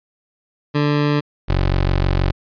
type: tone pair in turn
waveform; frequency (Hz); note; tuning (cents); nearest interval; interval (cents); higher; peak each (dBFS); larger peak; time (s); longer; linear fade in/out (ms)
20% pulse; 146.83 / 46.25; D3 / F#1; 0 / 0; octave + minor sixth; 2000; first; -10; neither; 0.74-1.21 / 1.48-2.32; second; 20
effects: resampled to 11025 Hz